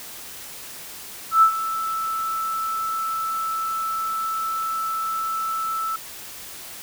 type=tone with ADSR envelope; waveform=sine; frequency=1318.5 Hz; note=E6; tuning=in tune; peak=-9 dBFS; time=1.31-5.96 s; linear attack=110 ms; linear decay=88 ms; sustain=-14 dB; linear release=3 ms; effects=white hiss -38 dBFS RMS until 6.82 s